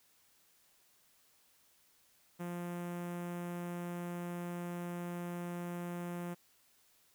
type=tone with notch filter; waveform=sawtooth; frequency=174.61 Hz; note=F3; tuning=in tune; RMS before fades=-41 dBFS; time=2.39-6.35 s; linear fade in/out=20 ms; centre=4400 Hz; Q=0.64; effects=white hiss -69 dBFS RMS until 7.14 s